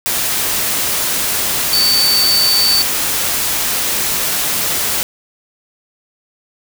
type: tone in noise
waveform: sine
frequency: 4544 Hz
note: C#8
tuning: 42 cents sharp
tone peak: -11 dBFS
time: 1.73-2.82 s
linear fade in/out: 0 ms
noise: white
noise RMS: -17 dBFS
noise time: 0.06-5.03 s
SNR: +3 dB
effects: none